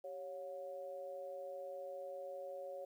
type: tone with amplitude modulation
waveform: sine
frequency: 554.4 Hz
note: C#5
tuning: in tune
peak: -40 dBFS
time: 0.04-2.85 s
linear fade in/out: 5 ms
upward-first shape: sine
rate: 165 Hz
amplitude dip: 80%
effects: 12-bit